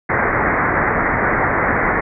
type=low-pass noise; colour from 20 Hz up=white; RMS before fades=-17 dBFS; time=0.09-2.01 s; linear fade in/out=10 ms; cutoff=2100 Hz; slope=96 dB/octave; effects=none